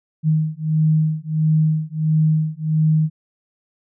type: beating tone pair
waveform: sine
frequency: 155.56 / 157.06 Hz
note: D#3 / D#3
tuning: 0 / +17 cents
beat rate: 1.5 Hz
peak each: -18 dBFS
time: 0.23-3.1 s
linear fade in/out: 50 ms
effects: none